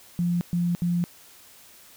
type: tone bursts at uneven times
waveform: sine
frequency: 174.1 Hz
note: F3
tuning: 5 cents flat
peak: -21 dBFS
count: 3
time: 0.19-0.41 / 0.53-0.75 / 0.82-1.04 s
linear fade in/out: 0 ms
effects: white hiss -51 dBFS RMS until 1.96 s